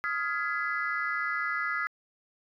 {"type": "chord", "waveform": "sine", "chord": "F half-diminished seventh", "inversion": "third", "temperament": "just", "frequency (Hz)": [1257.2, 1396.9, 1676.3, 2012], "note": ["Eb6", "F6", "Ab6", "Cb7"], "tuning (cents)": [18, 0, 16, 32], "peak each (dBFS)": -33, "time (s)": [0.04, 1.87], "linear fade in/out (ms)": 0, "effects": ["tanh soft clip ceiling -20 dBFS"]}